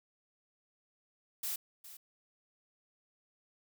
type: noise with echo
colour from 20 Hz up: blue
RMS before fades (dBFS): -37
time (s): 1.43-1.56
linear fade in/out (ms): 5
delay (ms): 410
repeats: 1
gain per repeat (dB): -14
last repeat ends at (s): 1.97
effects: none